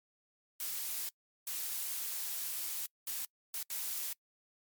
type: noise bursts at uneven times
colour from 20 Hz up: blue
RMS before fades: -38 dBFS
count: 5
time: 0.6-1.09 / 1.47-2.86 / 3.07-3.25 / 3.54-3.63 / 3.7-4.13 s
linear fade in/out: 2 ms
effects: noise-tail reverb RT60 0.1 s tail -26 dB re dry + MP3 96 kbps